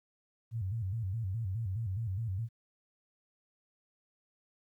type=tone with vibrato; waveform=sine; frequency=103.83 Hz; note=G#2; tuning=in tune; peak=-32 dBFS; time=0.51-2.49 s; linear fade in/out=50 ms; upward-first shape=square; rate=4.8 Hz; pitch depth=170 cents each way; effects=12-bit